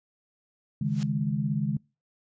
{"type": "chord", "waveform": "sine", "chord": "C# suspended second", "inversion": "none", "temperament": "equal", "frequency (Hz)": [138.59, 155.56, 207.7], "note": ["C#3", "D#3", "G#3"], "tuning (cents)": [0, 0, 0], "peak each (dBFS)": -29, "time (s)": [0.81, 1.77], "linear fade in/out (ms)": 5}
{"type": "noise with exponential growth", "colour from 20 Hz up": "white", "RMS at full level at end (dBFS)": -37, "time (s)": [0.84, 1.03], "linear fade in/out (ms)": 1, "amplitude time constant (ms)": 40}
{"effects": ["noise-tail reverb RT60 0.3 s tail -24 dB re dry", "resampled to 16000 Hz"]}